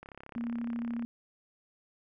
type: click train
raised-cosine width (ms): 0.5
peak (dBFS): -31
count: 35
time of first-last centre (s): 0.03-1.024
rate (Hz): 34.2
type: tone with vibrato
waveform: sine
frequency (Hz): 234.7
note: A#3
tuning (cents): +12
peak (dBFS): -32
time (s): 0.36-1.05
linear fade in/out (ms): 0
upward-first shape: sine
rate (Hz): 13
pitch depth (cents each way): 11
effects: none